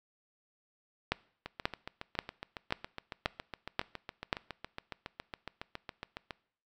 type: two click trains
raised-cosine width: 0.3 ms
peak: -23 / -12 dBFS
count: 36 / 7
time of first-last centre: 1.46-6.308 / 1.12-4.329 s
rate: 7.22 / 1.87 Hz
effects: noise-tail reverb RT60 0.6 s tail -22 dB re dry